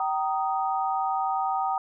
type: chord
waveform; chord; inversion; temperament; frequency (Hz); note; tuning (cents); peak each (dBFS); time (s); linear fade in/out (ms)
sine; Eb major; first; equal with one note detuned; 771.9 / 932.3 / 1244.5; G5 / Bb5 / Eb6; -27 / 0 / 0; -26 / -30 / -30; 0-1.78; 2
effects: none